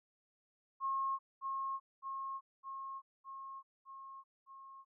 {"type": "tone with echo", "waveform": "sine", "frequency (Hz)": 1080, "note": "C#6", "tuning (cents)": -45, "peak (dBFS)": -33, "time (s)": [0.8, 1.19], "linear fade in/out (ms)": 50, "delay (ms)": 610, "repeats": 6, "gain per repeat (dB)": -3, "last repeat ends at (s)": 4.85, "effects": []}